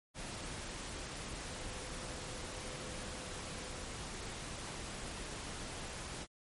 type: tone in noise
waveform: sine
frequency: 508 Hz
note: B4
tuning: 49 cents sharp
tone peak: -54 dBFS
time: 1.46-3.86 s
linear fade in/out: 50 ms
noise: pink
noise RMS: -44 dBFS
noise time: 0.14-6.27 s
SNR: -13 dB
effects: MP3 48 kbps